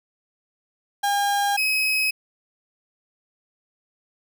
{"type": "tone pair in turn", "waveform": "35% pulse", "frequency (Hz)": [808, 2545], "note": ["G#5", "D#7"], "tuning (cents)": [-48, 39], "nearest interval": "octave + minor sixth", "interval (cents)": 1987, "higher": "second", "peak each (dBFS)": -18, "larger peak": "neither", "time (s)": [[1.03, 1.57], [1.57, 2.11]], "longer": "neither", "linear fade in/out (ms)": 10, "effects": []}